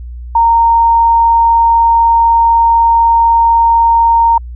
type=tone; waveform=sine; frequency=924 Hz; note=A#5; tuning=16 cents flat; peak=-5 dBFS; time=0.35-4.38 s; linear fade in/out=5 ms; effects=added 60 Hz sine -23 dBFS peak until 4.55 s